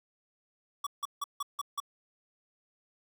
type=tone bursts; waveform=square; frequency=1138 Hz; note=C#6; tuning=45 cents sharp; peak=-32 dBFS; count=6; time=0.84-1.802 s; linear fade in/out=5 ms; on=27 ms; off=160 ms; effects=none